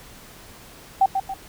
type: tone with echo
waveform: sine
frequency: 775 Hz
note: G5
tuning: 20 cents flat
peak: -12 dBFS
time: 1.01-1.06 s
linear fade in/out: 5 ms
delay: 140 ms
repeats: 2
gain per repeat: -7 dB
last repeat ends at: 1.34 s
effects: pink hiss -45 dBFS RMS until 1.48 s